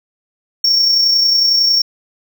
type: tone with amplitude modulation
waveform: triangle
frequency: 5490 Hz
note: F8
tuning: 31 cents flat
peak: -7 dBFS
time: 0.64-1.82 s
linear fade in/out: 5 ms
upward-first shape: sine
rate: 31 Hz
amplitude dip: 35%
effects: none